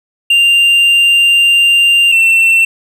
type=tone pair in turn; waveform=triangle; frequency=2788 / 2695 Hz; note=F7 / E7; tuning=-4 / +38 cents; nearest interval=minor second; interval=58 cents; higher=first; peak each=-4 dBFS; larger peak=neither; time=0.3-2.12 / 2.12-2.65 s; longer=first; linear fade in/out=5 ms; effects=none